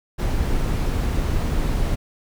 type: noise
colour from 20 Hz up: brown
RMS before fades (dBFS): -21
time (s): 0.18-1.96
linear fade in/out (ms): 20
effects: none